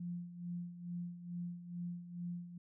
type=tone with tremolo; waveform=sine; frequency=174.61 Hz; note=F3; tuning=in tune; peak=-38 dBFS; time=0-2.58 s; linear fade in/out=5 ms; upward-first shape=sine; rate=2.3 Hz; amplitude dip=70%; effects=none